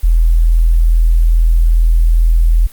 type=tone; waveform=sine; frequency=41.2 Hz; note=E1; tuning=in tune; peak=-6 dBFS; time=0.03-2.67 s; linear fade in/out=10 ms; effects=white hiss -41 dBFS RMS until 2.72 s + Opus 32 kbps